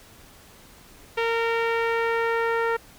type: tone with low-pass filter sweep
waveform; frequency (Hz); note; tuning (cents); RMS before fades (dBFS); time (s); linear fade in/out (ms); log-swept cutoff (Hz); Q
sawtooth; 460; A#4; -23; -24; 1.17-2.77; 10; 2700 to 1700; 1.9
effects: pink hiss -50 dBFS RMS until 2.98 s